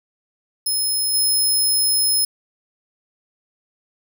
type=tone with level steps; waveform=10% pulse; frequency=5160 Hz; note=E8; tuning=38 cents flat; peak=-13 / -10 dBFS; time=0.66-2.25 s; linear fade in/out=5 ms; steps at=1.13 s; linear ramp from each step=20 ms; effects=none